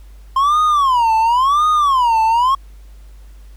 triangle tone with vibrato, 1046.5 Hz, C6, in tune, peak -9 dBFS, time 0.36-2.55 s, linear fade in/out 5 ms, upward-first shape sine, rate 0.94 Hz, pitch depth 290 cents each way, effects added 50 Hz sine -36 dBFS peak until 3.56 s + pink hiss -54 dBFS RMS until 3.56 s

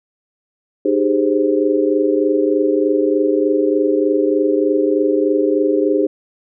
sine chord, Ab major seventh, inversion second, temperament equal with one note detuned, 304.9 / 392 / 415.3 / 523.3 Hz, Eb4 / G4 / Ab4 / C5, -35 / 0 / 0 / 0 cents, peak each -17 / -18 / -18 / -20 dBFS, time 0.85-6.07 s, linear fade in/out 5 ms, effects none

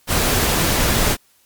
pink noise, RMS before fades -17 dBFS, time 0.07-1.17 s, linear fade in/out 50 ms, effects white hiss -57 dBFS RMS until 1.45 s + MP3 96 kbps

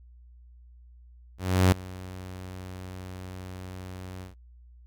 sawtooth tone with ADSR envelope, 92.5 Hz, F#2, in tune, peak -12 dBFS, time 1.38-4.35 s, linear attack 340 ms, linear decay 5 ms, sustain -22 dB, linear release 130 ms, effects added 60 Hz sine -49 dBFS peak until 4.86 s

